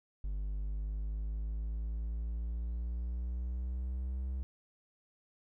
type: exponential sweep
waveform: triangle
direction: up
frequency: 49.24 to 65.41 Hz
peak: -32 dBFS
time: 0.24-4.43 s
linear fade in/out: 0 ms
effects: none